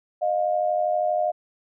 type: tone pair together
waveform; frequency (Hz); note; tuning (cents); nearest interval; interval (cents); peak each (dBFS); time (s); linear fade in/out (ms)
sine; 617.5 / 710; D#5 / F5; -13 / +28; major second; 241; -23; 0.21-1.32; 20
effects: none